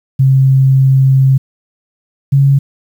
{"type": "tone pair in turn", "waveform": "sine", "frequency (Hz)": [133.6, 138.31], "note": ["C3", "C#3"], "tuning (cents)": [36, -4], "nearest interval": "minor second", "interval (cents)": 60, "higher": "second", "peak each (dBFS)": -5, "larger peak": "neither", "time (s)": [[0.19, 1.38], [2.32, 2.59]], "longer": "first", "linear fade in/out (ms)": 10, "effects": ["7-bit"]}